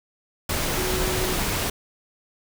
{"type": "tone in noise", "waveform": "sine", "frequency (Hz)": 369.4, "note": "F#4", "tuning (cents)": -3, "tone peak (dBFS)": -28, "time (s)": [0.77, 1.34], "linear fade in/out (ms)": 5, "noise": "pink", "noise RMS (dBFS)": -25, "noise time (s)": [0.49, 1.7], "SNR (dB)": -6, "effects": []}